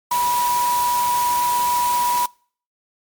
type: tone in noise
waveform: sine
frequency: 974 Hz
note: B5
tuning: 24 cents flat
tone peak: -17 dBFS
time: 0.11-2.26 s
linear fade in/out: 5 ms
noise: white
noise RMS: -27 dBFS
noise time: 0.11-2.26 s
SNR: +7 dB
effects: noise-tail reverb RT60 0.5 s tail -26 dB re dry + MP3 96 kbps